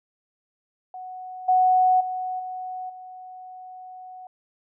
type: tone with level steps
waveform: sine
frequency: 740 Hz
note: F#5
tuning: in tune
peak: -34 / -15 / -26 / -30 / -38 dBFS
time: 0.94-4.27 s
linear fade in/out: 2 ms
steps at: 1.48 / 2 / 2.39 / 2.89 s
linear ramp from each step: 10 ms
effects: none